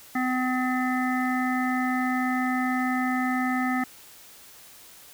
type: harmonic tone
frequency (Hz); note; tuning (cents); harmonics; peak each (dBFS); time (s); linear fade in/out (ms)
254.5; C4; -48; 1 / 3 / 5 / 7 / 8; -25 / -30 / -32 / -33 / -34; 0.15-3.84; 5
effects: white hiss -49 dBFS RMS until 5.13 s